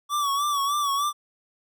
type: tone with vibrato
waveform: square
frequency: 1144 Hz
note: D6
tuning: 46 cents flat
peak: -23 dBFS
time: 0.09-1.13 s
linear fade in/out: 50 ms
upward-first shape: sine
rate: 3.3 Hz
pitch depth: 63 cents each way
effects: none